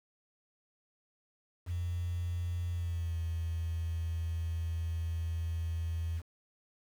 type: tone with pitch glide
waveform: triangle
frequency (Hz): 87.31 to 82.55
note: F2 to E2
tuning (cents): 0 to +3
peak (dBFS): -28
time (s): 1.66-6.22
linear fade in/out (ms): 50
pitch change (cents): -97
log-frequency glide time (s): 2.7-3.17
effects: tanh soft clip ceiling -30 dBFS + 9-bit